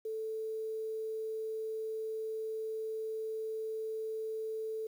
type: tone with quantisation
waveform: sine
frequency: 440 Hz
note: A4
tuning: in tune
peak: -35 dBFS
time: 0.05-4.87 s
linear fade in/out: 5 ms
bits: 10
effects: none